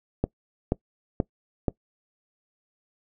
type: click train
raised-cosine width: 2 ms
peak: -9 dBFS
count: 4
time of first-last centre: 0.24-1.682 s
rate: 2.08 Hz
effects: noise-tail reverb RT60 0.1 s tail -22 dB re dry